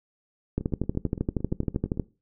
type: two click trains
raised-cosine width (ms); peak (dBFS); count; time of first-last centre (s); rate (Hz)
3; -12 / -22; 19 / 13; 0.58-1.997 / 0.61-1.974; 12.7 / 8.8
effects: noise-tail reverb RT60 0.3 s tail -20 dB re dry